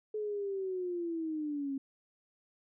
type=linear sweep; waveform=sine; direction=down; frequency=430.2 to 268.4 Hz; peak=-33 dBFS; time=0.14-1.78 s; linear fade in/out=5 ms; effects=none